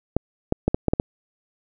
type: clicks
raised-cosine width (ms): 2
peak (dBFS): -5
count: 7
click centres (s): 0.166 / 0.524 / 0.68 / 0.745 / 0.883 / 0.935 / 0.999
effects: none